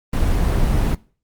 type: noise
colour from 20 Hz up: brown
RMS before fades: -17 dBFS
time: 0.13-0.95 s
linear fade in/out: 5 ms
effects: noise-tail reverb RT60 0.4 s tail -22 dB re dry + Opus 24 kbps